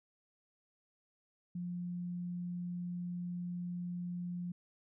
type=tone; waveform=sine; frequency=176.4 Hz; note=F3; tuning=18 cents sharp; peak=-37 dBFS; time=1.55-4.52 s; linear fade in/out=5 ms; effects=none